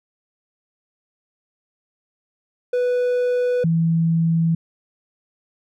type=tone pair in turn; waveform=triangle / sine; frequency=493.9 / 164.82 Hz; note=B4 / E3; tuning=0 / 0 cents; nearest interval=octave + perfect fifth; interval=1900 cents; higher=first; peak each=-15 dBFS; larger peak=neither; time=2.73-3.64 / 3.64-4.55 s; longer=neither; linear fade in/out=5 ms; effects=none